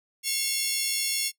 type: tone cluster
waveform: 15% pulse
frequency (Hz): 2165 / 2744 / 3399 / 4395 / 5380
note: C#7 / F7 / G#7 / C#8 / E8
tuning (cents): -41 / -31 / +39 / -16 / +34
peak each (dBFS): -26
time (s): 0.23-1.32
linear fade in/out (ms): 50
effects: noise-tail reverb RT60 0.1 s tail -20 dB re dry